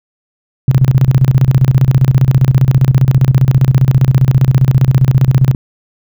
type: tone with tremolo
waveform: sine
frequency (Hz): 131.2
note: C3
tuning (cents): +5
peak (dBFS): -3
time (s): 0.68-5.55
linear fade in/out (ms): 2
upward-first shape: square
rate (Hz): 15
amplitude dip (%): 80
effects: none

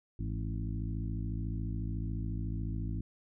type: harmonic tone with a mistuned harmonic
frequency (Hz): 54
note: A1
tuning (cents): -32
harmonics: 1 / 2 / 3 / 4 / 5 / 6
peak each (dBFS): -36 / -37 / -42 / -46 / -45 / -48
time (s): 0.19-3.01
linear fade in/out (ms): 5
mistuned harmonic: 3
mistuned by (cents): +81
effects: none

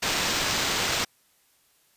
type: noise with sample-and-hold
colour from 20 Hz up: white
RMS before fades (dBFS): -26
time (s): 0.02-1.05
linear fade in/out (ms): 10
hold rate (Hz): 11025
effects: white hiss -64 dBFS RMS until 1.96 s + resampled to 32000 Hz

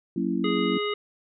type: chord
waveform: sine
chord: F# dominant seventh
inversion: none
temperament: just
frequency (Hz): 185 / 231.2 / 277.5 / 333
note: F#3 / A#3 / C#4 / E4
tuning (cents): 0 / -14 / +2 / +18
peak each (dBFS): -29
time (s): 0.16-0.78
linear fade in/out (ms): 5
type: harmonic tone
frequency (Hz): 415.3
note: G#4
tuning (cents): 0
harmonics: 1 / 3 / 5 / 7 / 9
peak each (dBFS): -27 / -32 / -34 / -35 / -37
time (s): 0.44-0.94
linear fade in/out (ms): 5
effects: none

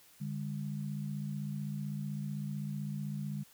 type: tone pair together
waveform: sine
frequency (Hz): 146.83 / 202.6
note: D3 / G#3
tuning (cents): 0 / -43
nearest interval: tritone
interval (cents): 557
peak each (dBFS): -37 / -39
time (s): 0.2-3.44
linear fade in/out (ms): 20
effects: white hiss -61 dBFS RMS until 3.53 s

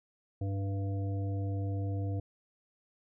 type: harmonic tone with a mistuned harmonic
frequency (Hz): 98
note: G2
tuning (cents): 0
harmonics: 1 / 3 / 5 / 7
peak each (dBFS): -31 / -41 / -45 / -48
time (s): 0.41-2.2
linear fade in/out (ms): 5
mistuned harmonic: 1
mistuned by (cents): +31
effects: none

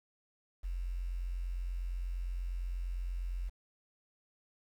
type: tone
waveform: sine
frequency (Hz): 44.29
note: F1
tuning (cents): +25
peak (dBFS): -34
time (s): 0.63-3.5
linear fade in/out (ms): 20
effects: 10-bit

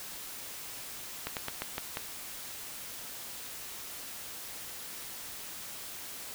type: slowing click train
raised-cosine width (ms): 0.3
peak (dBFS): -17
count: 6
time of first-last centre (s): 1.27-1.971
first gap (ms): 98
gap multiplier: 1.18
effects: white hiss -43 dBFS RMS until 6.34 s

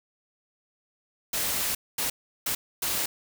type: noise bursts at uneven times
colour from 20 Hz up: white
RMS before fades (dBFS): -28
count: 4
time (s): 1.33-1.75 / 1.98-2.1 / 2.46-2.55 / 2.82-3.06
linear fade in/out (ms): 5
effects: none

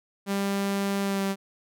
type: tone with pitch glide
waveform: sawtooth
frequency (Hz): 198.2 to 195.47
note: G3 to G3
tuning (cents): +19 to -5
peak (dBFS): -21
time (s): 0.26-1.36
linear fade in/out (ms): 50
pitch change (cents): -24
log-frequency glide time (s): 1.02-1.23
effects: none

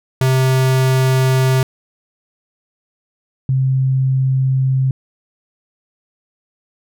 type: tone pair in turn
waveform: square / sine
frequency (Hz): 130.81 / 132.1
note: C3 / C3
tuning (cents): 0 / +17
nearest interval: unison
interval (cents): 17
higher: second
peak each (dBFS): -12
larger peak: neither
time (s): 0.21-1.63 / 3.49-4.91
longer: neither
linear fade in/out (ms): 2
effects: none

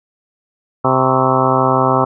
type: harmonic tone with a mistuned harmonic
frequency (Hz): 130.81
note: C3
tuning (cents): 0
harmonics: 1 / 2 / 3 / 4 / 5 / 6 / 7 / 8 / 9 / 10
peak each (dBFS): -20 / -20 / -20 / -20 / -20 / -20 / -20 / -20 / -20 / -20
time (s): 0.84-2.05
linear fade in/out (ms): 10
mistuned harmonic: 9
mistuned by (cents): -67
effects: none

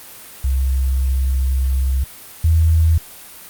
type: tone pair in turn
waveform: sine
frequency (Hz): 65.9 / 80.76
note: C2 / E2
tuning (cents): +13 / -35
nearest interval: major third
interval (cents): 352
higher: second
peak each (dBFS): -14 / -10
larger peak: second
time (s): 0.44-2.04 / 2.44-2.98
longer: first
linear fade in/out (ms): 5
effects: white hiss -38 dBFS RMS until 3.49 s + Opus 32 kbps

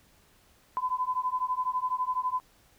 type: beating tone pair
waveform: sine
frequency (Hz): 1006 / 1018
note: B5 / C6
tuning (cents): +32 / -48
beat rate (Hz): 12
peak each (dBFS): -30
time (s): 0.77-2.4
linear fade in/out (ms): 0
effects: pink hiss -62 dBFS RMS until 2.78 s

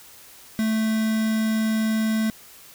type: tone with quantisation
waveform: triangle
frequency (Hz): 219.9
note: A3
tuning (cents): -1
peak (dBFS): -18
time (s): 0.59-2.3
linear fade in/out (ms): 0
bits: 5
effects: white hiss -47 dBFS RMS until 2.74 s

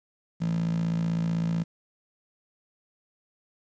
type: tone with high-pass filter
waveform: 15% pulse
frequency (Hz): 55.9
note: A1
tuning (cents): +28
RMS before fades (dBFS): -27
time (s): 0.4-1.64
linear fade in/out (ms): 20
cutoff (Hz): 170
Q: 6.4
effects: resampled to 16000 Hz + 10-bit

